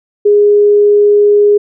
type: tone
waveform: sine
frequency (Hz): 412.7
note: G#4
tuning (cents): -11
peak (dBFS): -4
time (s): 0.25-1.58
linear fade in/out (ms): 10
effects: none